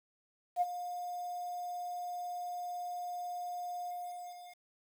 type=tone with ADSR envelope; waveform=sine; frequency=711 Hz; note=F5; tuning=31 cents sharp; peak=-24 dBFS; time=0.56-4.64 s; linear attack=53 ms; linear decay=31 ms; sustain=-13 dB; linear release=750 ms; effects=tanh soft clip ceiling -20 dBFS + 9-bit